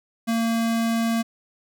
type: tone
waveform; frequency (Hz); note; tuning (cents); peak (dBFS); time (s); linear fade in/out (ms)
square; 228.6; A#3; -34; -21; 0.27-1.23; 20
effects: none